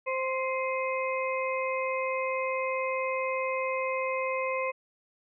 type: harmonic tone with a mistuned harmonic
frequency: 523.3 Hz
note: C5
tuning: in tune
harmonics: 1 / 2 / 4 / 5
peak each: -30 / -33 / -36 / -37 dBFS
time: 0.06-4.72 s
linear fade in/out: 20 ms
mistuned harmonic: 5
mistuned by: -59 cents
effects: none